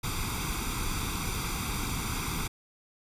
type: noise with comb filter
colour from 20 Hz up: pink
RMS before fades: -32 dBFS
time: 0.03-2.48 s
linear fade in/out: 10 ms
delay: 0.84 ms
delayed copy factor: +0.8
effects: resampled to 32000 Hz